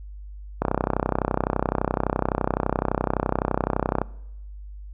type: click train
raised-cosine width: 1 ms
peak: -7 dBFS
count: 109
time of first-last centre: 0.62-4.016 s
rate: 31.8 Hz
effects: noise-tail reverb RT60 0.9 s tail -23 dB re dry + added 50 Hz sine -36 dBFS peak until 4.93 s